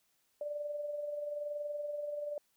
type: tone with amplitude modulation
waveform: sine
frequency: 588 Hz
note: D5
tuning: 2 cents sharp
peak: -34 dBFS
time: 0.41-2.38 s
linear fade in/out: 2 ms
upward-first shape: sine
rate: 21 Hz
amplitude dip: 45%
effects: white hiss -75 dBFS RMS until 2.56 s